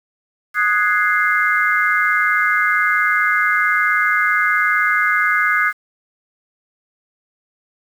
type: chord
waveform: sine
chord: Ab dominant seventh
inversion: second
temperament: equal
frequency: 1244.5 / 1480 / 1661.2 / 2093 Hz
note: Eb6 / Gb6 / Ab6 / C7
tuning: 0 / 0 / 0 / 0 cents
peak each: -19 dBFS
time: 0.54-5.73 s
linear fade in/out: 50 ms
effects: 7-bit